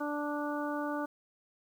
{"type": "harmonic tone", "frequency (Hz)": 293.7, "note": "D4", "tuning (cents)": 0, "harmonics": [1, 2, 3, 4, 5], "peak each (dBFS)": [-35, -38, -40, -41, -42], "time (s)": [0, 1.06], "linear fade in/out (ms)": 10, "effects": ["10-bit"]}